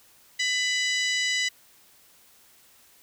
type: harmonic tone with a mistuned harmonic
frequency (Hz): 987.8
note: B5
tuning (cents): 0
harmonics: 2 / 3 / 4 / 5 / 6 / 7 / 8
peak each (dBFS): -26 / -30 / -32 / -34 / -36 / -37 / -38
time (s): 0.39-1.49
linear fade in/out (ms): 10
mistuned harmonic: 2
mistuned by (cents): +21
effects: white hiss -57 dBFS RMS until 3.02 s